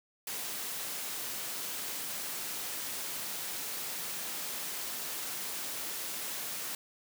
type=high-pass noise; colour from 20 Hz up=white; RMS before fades=-38 dBFS; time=0.27-6.75 s; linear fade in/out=2 ms; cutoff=140 Hz; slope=12 dB/octave; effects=none